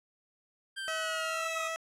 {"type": "linear sweep", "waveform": "25% pulse", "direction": "down", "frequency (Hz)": [1592, 1235], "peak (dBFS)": -32, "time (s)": [0.76, 1.69], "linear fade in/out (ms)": 20}
{"type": "tone with pitch glide", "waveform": "15% pulse", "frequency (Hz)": [642, 651], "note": ["E5", "E5"], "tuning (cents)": [-46, -22], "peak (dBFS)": -27, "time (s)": [0.88, 1.76], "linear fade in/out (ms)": 0, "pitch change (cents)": 24, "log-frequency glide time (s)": [1.21, 1.53]}
{"effects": ["low-pass 10000 Hz 12 dB/octave"]}